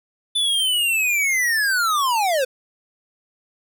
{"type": "linear sweep", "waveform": "square", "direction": "down", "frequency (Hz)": [3518, 493.9], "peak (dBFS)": -18, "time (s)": [0.35, 2.45], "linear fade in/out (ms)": 10, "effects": []}